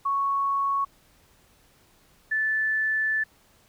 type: tone pair in turn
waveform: sine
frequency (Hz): 1108.7 / 1750.8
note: C#6 / A6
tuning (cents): 0 / -9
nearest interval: minor sixth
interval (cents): 791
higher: second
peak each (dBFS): -22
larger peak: neither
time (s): 0.05-0.85 / 2.31-3.24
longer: second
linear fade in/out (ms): 10
effects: pink hiss -60 dBFS RMS until 3.68 s